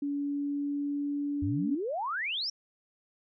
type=tone with pitch glide; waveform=sine; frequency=285 to 287.6 Hz; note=C#4 to D4; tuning=+48 to -36 cents; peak=-29 dBFS; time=0.02-1.75 s; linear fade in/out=5 ms; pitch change=+16 cents; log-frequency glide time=0.13-1.32 s
type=exponential sweep; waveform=sine; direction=up; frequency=82.41 to 5700 Hz; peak=-30 dBFS; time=1.42-2.5 s; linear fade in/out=5 ms
effects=none